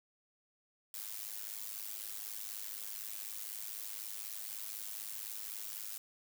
blue noise with amplitude modulation, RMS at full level -40 dBFS, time 0.94-5.98 s, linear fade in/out 2 ms, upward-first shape sine, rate 104 Hz, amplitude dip 85%, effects none

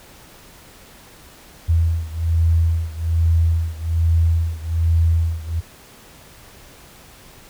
sine beating tone pair, 82.2 / 83.4 Hz, E2 / E2, -4 / +21 cents, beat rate 1.2 Hz, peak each -17 / -19 dBFS, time 1.68-5.61 s, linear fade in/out 20 ms, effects pink hiss -45 dBFS RMS until 7.49 s

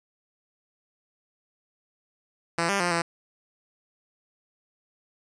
5% pulse tone with pitch steps, 168.5 / 198.8 / 175.7 / 168.8 Hz, E3 / G3 / F3 / E3, +38 / +25 / +11 / +41 cents, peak -12 dBFS, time 2.58-3.02 s, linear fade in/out 5 ms, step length 110 ms, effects resampled to 22050 Hz

